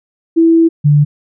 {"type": "tone pair in turn", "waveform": "sine", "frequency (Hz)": [329.6, 146.82], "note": ["E4", "D3"], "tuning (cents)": [0, 0], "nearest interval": "octave + major second", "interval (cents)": 1400, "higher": "first", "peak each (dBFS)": -5, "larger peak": "neither", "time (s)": [[0.36, 0.69], [0.84, 1.05]], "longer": "first", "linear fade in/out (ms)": 20, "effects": []}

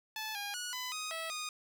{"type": "tone with pitch steps", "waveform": "10% pulse", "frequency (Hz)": [869, 813, 1460, 1004, 1251, 651, 1234], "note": ["A5", "G#5", "F#6", "B5", "D#6", "E5", "D#6"], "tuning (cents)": [-22, -37, -24, 28, 9, -22, -15], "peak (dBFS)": -29, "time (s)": [0.16, 1.49], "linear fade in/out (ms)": 2, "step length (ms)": 190, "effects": []}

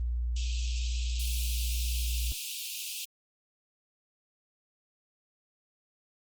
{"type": "tone", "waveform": "sine", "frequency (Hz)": 59.5, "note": "A#1", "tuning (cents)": 36, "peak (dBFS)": -28, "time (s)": [0, 2.32], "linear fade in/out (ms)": 0}
{"type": "high-pass noise", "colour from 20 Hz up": "pink", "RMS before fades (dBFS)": -38, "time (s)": [0.36, 3.05], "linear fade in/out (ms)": 5, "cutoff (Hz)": 2500, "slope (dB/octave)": 96}
{"effects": ["Opus 24 kbps"]}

